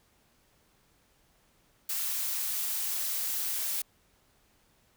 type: noise with high-pass filter sweep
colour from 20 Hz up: blue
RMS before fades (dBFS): -32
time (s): 1.89-3.82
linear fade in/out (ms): 5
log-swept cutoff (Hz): 900 to 320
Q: 0.96
effects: pink hiss -67 dBFS RMS until 4.96 s